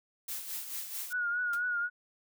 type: noise with tremolo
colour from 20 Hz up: blue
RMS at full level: -37 dBFS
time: 0.28-1.13 s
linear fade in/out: 5 ms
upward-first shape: sine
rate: 4.6 Hz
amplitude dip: 55%
type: tone with vibrato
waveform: sine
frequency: 1441 Hz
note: F#6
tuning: 46 cents flat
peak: -29 dBFS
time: 1.1-1.9 s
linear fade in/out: 50 ms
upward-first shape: triangle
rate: 4 Hz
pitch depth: 58 cents each way
type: noise with exponential decay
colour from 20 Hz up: white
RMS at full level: -40 dBFS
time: 1.53-1.62 s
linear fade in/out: 5 ms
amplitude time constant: 18 ms
effects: none